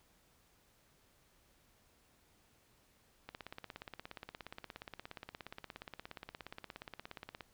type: click train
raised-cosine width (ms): 0.3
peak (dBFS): -29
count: 71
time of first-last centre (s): 3.29-7.408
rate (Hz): 17
effects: pink hiss -70 dBFS RMS until 7.53 s